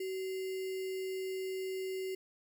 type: tone with sample-and-hold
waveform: sine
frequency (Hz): 378.1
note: F#4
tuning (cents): +38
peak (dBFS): -35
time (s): 0-2.15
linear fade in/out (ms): 5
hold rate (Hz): 2450
effects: none